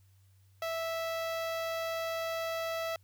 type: tone with notch filter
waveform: sawtooth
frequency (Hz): 657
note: E5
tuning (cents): -6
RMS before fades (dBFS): -35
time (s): 0.62-2.96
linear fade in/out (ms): 2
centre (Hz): 8700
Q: 1.1
effects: added 96 Hz sine -60 dBFS peak until 3.03 s + white hiss -73 dBFS RMS until 3.03 s